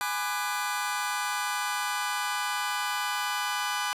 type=chord; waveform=sawtooth; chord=G# half-diminished seventh; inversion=none; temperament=just; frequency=830.6 / 996.7 / 1196.1 / 1495.1 Hz; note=G#5 / B5 / D6 / F#6; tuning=0 / +16 / +31 / +18 cents; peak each=-30 dBFS; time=0.01-3.93 s; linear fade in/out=0 ms; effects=resampled to 32000 Hz + 10-bit